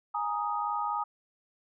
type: chord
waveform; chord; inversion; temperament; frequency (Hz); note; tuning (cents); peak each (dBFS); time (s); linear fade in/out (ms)
sine; Ab suspended second; none; just; 830.6 / 934.4 / 1245.9; Ab5 / Bb5 / Eb6; 0 / +4 / +2; -33 / -34 / -32; 0.14-1.04; 10
effects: none